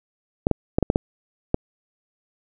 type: clicks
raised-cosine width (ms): 2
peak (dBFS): -4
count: 7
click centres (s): 0.469 / 0.513 / 0.785 / 0.827 / 0.901 / 0.959 / 1.544
effects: none